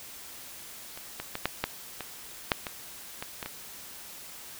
clicks, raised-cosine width 0.3 ms, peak -25 / -18 / -16 / -9 / -10 / -19 / -6 / -17 / -18 / -18 / -19 dBFS, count 11, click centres 0.975 / 1.2 / 1.354 / 1.456 / 1.64 / 2.007 / 2.518 / 2.668 / 3.225 / 3.428 / 3.46 s, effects white hiss -45 dBFS RMS until 4.59 s

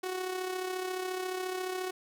sawtooth tone with amplitude modulation, 370 Hz, F#4, in tune, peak -27 dBFS, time 0.03-1.91 s, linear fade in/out 10 ms, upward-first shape sine, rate 34.3 Hz, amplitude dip 50%, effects none

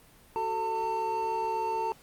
triangle tone cluster, 375.7 / 442.6 / 901 Hz, F#4 / A4 / A5, +26 / +10 / +41 cents, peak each -36 / -33 / -27 dBFS, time 0.36-1.92 s, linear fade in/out 0 ms, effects pink hiss -57 dBFS RMS until 2.02 s + Opus 32 kbps

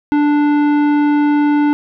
sine tone with tanh clipping, 293.7 Hz, D4, in tune, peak -12 dBFS, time 0.12-1.73 s, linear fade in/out 0 ms, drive 14 dB, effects none

